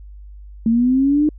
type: linear sweep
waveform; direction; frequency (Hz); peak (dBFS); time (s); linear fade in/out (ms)
sine; up; 222.2 to 306.7; -12; 0.66-1.29; 2
effects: added 50 Hz sine -35 dBFS peak until 1.38 s